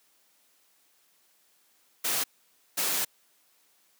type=noise bursts at uneven times; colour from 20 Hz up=white; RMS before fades=-28 dBFS; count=2; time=2.04-2.24 / 2.77-3.05 s; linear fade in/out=10 ms; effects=white hiss -66 dBFS RMS until 3.99 s + high-pass 200 Hz 12 dB/octave